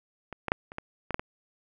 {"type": "clicks", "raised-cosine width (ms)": 0.5, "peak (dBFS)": [-23, -15, -6, -27, -19, -17, -10, -18], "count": 8, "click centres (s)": [0.327, 0.483, 0.519, 0.719, 0.784, 1.107, 1.144, 1.195], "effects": []}